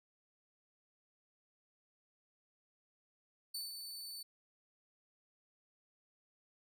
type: tone with ADSR envelope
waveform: sawtooth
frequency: 4510 Hz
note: C#8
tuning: 29 cents sharp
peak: -36 dBFS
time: 3.54-4.23 s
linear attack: 7 ms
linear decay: 160 ms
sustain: -6 dB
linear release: 7 ms
effects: none